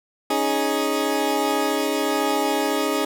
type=chord; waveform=20% pulse; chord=C# suspended second; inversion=none; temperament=equal; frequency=277.2 / 311.1 / 415.3 Hz; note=C#4 / D#4 / G#4; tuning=0 / 0 / 0 cents; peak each=-20 / -20 / -19 dBFS; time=0.3-3.05 s; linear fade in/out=5 ms; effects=none